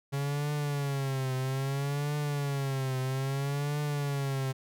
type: tone with vibrato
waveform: 45% pulse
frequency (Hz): 138.59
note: C#3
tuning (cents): 0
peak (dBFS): -29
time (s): 0.12-4.53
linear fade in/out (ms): 20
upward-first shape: triangle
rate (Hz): 0.61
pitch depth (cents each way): 120
effects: none